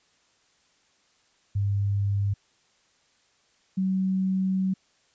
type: tone pair in turn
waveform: sine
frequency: 100.4 / 189.16 Hz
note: G2 / F#3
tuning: +42 / +39 cents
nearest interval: major seventh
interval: 1097 cents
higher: second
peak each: -22 dBFS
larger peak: neither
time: 1.55-2.34 / 3.77-4.74 s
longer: second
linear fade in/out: 10 ms
effects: white hiss -65 dBFS RMS until 5.14 s + resampled to 16000 Hz